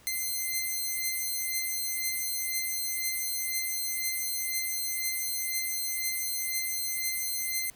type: beating tone pair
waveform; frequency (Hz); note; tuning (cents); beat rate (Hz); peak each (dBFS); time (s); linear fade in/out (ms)
5% pulse; 2075 / 2077; C7 / C7; -15 / -13; 2; -24 / -21; 0.07-7.7; 0
effects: pink hiss -57 dBFS RMS until 7.75 s